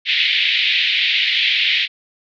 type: band-pass noise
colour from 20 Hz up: white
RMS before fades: -17 dBFS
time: 0.05-1.88 s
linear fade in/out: 50 ms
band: 2000 to 3800 Hz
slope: 48 dB/octave
effects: none